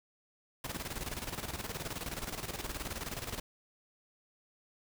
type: noise with tremolo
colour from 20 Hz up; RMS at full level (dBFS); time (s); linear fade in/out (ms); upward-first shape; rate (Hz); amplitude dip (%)
pink; -38; 0.64-3.4; 5; square; 19; 65
effects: none